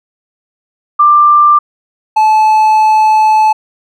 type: tone pair in turn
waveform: sine / triangle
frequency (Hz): 1185 / 866.1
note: D6 / A5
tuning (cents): +15 / -28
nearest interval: perfect fourth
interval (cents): 543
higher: first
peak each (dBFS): -3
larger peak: neither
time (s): 0.99-1.59 / 2.16-3.53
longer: second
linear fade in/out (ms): 10
effects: none